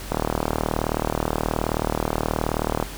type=click train; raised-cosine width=1 ms; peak=-7 dBFS; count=106; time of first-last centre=0.12-2.826 s; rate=38.8 Hz; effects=added 46 Hz sine -35 dBFS peak until 2.97 s + pink hiss -37 dBFS RMS until 2.97 s